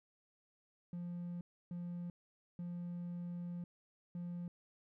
triangle tone bursts at uneven times, 174.61 Hz, F3, in tune, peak -38 dBFS, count 4, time 0.93-1.41 / 1.71-2.1 / 2.59-3.64 / 4.15-4.48 s, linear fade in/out 2 ms, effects tanh soft clip ceiling -34 dBFS

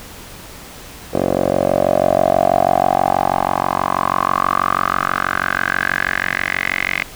10% pulse tone with band-pass filter sweep, 46.18 Hz, F#1, 3 cents flat, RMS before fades -17 dBFS, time 1.13-7.04 s, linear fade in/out 10 ms, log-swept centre 480 to 2200 Hz, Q 5.5, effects pink hiss -36 dBFS RMS until 7.15 s

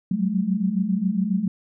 sine tone cluster, 183.8 / 191.1 / 215.2 Hz, F#3 / G3 / A3, -11 / -44 / -38 cents, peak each -25 / -24 / -24 dBFS, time 0.11-1.48 s, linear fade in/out 5 ms, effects none

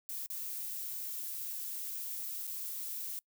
violet noise with dropouts, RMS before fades -40 dBFS, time 0.09-3.19 s, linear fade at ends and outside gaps 0 ms, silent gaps 0.261-0.302 / 2.469-2.475 s, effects noise-tail reverb RT60 0.1 s tail -25 dB re dry

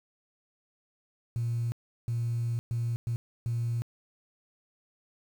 sine tone bursts at uneven times, 117.4 Hz, A#2, 13 cents sharp, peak -26 dBFS, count 5, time 1.36-1.72 / 2.08-2.59 / 2.71-2.96 / 3.07-3.16 / 3.46-3.82 s, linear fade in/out 0 ms, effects tanh soft clip ceiling -24 dBFS + 9-bit

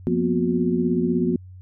sine tone cluster, 175.4 / 234.5 / 250.9 / 362 Hz, F3 / A#3 / B3 / F#4, +8 / +11 / +28 / -38 cents, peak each -24 dBFS, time 0.07-1.36 s, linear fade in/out 0 ms, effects added 92 Hz sine -39 dBFS peak until 1.61 s

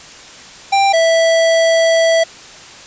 square tone pair in turn, 789 / 657.7 Hz, G5 / E5, +11 / -4 cents, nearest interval minor third, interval 315 cents, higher first, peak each -10 dBFS, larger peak neither, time 0.72-0.93 / 0.93-2.24 s, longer second, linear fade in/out 10 ms, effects white hiss -36 dBFS RMS until 2.86 s + resampled to 16000 Hz

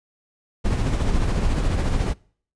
brown noise with tremolo, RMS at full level -19 dBFS, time 0.64-2.14 s, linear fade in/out 20 ms, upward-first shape sine, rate 14 Hz, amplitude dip 40%, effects noise-tail reverb RT60 0.5 s tail -24 dB re dry + resampled to 22050 Hz

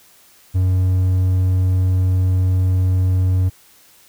triangle tone, 92.5 Hz, F#2, in tune, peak -11 dBFS, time 0.54-3.5 s, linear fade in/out 20 ms, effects white hiss -50 dBFS RMS until 4.08 s

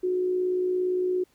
sine tone with amplitude modulation, 365.5 Hz, F#4, 21 cents flat, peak -21 dBFS, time 0.03-1.24 s, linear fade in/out 10 ms, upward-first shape sine, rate 57.5 Hz, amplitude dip 35%, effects pink hiss -65 dBFS RMS until 1.34 s

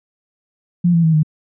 sine tone with pitch steps, 174.61 / 167.5 / 160.67 / 154.13 Hz, F3 / E3 / E3 / D#3, 0 / +28 / -44 / -16 cents, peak -10 dBFS, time 0.84-1.232 s, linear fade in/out 10 ms, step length 98 ms, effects none

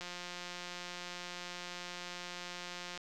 click train, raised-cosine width 0.2 ms, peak -26 dBFS, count 526, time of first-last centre 0.01-2.976 s, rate 177 Hz, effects none

